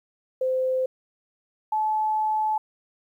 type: tone pair in turn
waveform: sine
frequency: 517 / 863.2 Hz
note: C5 / A5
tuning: -21 / -33 cents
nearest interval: major sixth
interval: 888 cents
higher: second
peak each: -21 dBFS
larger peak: neither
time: 0.41-0.86 / 1.72-2.58 s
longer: second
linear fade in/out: 5 ms
effects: 10-bit